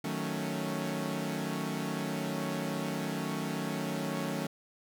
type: chord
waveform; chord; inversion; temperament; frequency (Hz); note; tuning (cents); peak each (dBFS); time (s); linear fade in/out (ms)
sawtooth; D# half-diminished seventh; none; equal with one note detuned; 155.56 / 185 / 221.3 / 277.2; D#3 / F#3 / A3 / C#4; 0 / 0 / +10 / 0; -34; 0.04-4.47; 5
effects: none